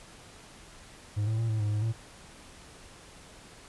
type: tone with pitch steps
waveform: triangle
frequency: 104.1 / 110.5 / 114.2 / 109.3 / 104.6 / 105.6 / 112.7 Hz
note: G#2 / A2 / A#2 / A2 / G#2 / G#2 / A2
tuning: +5 / +8 / -35 / -11 / +13 / +29 / +42 cents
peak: -24 dBFS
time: 1.16-1.93 s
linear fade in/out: 20 ms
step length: 110 ms
effects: pink hiss -51 dBFS RMS until 3.68 s + resampled to 24000 Hz